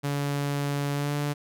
sawtooth tone with pitch glide, 142.7 to 145.53 Hz, D3 to D3, -49 to -15 cents, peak -22 dBFS, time 0.03-1.34 s, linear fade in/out 20 ms, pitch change +34 cents, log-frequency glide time 0.93-1.14 s, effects none

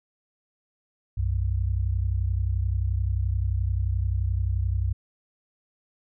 sine tone pair together, 63.2 / 94.69 Hz, B1 / F#2, +41 / +41 cents, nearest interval perfect fifth, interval 700 cents, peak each -25 dBFS, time 1.17-4.93 s, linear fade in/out 10 ms, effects none

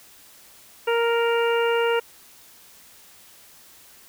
harmonic tone, 466.2 Hz, A#4, in tune, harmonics 1 / 2 / 3 / 4 / 5 / 6, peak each -20 / -27 / -28 / -35 / -34 / -31 dBFS, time 0.87-2 s, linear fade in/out 10 ms, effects white hiss -50 dBFS RMS until 4.08 s

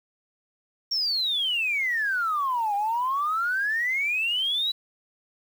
sine exponential two-way sweep, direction down then up, 5588 to 796 to 3978 Hz, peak -22 dBFS, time 0.91-4.72 s, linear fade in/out 10 ms, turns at 2.75 s, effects tanh soft clip ceiling -18 dBFS + 8-bit

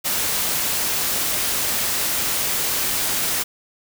white noise, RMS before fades -22 dBFS, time 0.04-3.44 s, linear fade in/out 20 ms, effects none

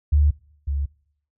sine tone pair in turn, 73.42 / 70.51 Hz, D2 / C#2, 0 / +30 cents, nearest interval minor second, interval 70 cents, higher first, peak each -13 / -21 dBFS, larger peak first, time 0.12-0.31 / 0.67-0.86 s, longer neither, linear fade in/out 10 ms, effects noise-tail reverb RT60 0.7 s tail -24 dB re dry

